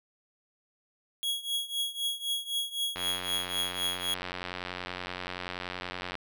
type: tone with tremolo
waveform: 45% pulse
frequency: 3322 Hz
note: G#7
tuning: in tune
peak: -26 dBFS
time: 1.23-4.14 s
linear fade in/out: 0 ms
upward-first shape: triangle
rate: 3.9 Hz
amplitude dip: 90%
type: click train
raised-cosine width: 0.3 ms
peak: -19 dBFS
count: 290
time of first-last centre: 2.96-6.153 s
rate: 90.5 Hz
effects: none